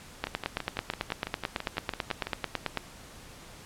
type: two click trains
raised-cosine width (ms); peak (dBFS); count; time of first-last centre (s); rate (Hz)
0.3; -12 / -17; 24 / 13; 0.24-2.773 / 0.27-2.27; 9.08 / 6
effects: pink hiss -49 dBFS RMS until 3.65 s + low-pass 11000 Hz 12 dB/octave